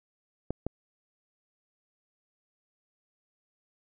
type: clicks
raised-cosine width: 2 ms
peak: -17 dBFS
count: 2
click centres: 0.506 / 0.666 s
effects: none